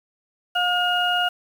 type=harmonic tone; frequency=715 Hz; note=F5; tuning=41 cents sharp; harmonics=1 / 2 / 4; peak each=-23 / -23 / -23 dBFS; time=0.55-1.29 s; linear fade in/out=10 ms; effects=7-bit